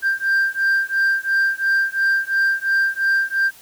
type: beating tone pair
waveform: sine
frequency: 1580 / 1582.9 Hz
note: G6 / G6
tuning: +13 / +16 cents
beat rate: 2.9 Hz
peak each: -17 dBFS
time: 0.02-3.51 s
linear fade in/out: 50 ms
effects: tanh soft clip ceiling -13 dBFS + white hiss -46 dBFS RMS until 3.61 s